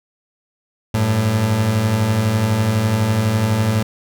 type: beating tone pair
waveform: 30% pulse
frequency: 98 / 110 Hz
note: G2 / A2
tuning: 0 / 0 cents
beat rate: 12 Hz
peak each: -20 / -13 dBFS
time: 0.94-3.83 s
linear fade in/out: 5 ms
effects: none